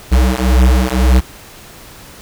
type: beating tone pair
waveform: square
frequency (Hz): 62.2 / 64.1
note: B1 / C2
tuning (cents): +13 / -35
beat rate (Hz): 1.9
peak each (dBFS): -12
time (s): 0.11-1.21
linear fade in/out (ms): 20
effects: pink hiss -37 dBFS RMS until 2.21 s